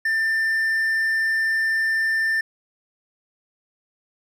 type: tone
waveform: triangle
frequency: 1788 Hz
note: A6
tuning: 27 cents sharp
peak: -17 dBFS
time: 0.05-2.41 s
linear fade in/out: 5 ms
effects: none